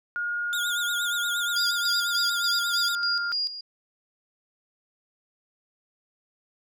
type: tone with pitch glide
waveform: sine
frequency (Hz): 1429 to 1403.6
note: F6 to F6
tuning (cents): +39 to +8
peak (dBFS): -26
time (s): 0.16-3.32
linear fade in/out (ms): 0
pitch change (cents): -31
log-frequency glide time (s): 0.43-2.48
type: tone with vibrato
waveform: sawtooth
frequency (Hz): 3532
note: A7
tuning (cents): +6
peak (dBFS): -26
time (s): 0.53-2.95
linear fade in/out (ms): 0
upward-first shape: triangle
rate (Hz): 8.5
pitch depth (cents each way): 150
type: tone with tremolo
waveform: sine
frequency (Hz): 4843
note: D#8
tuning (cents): -48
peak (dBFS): -24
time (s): 1.56-3.61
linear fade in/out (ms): 5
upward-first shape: square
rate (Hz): 3.4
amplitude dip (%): 70
effects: none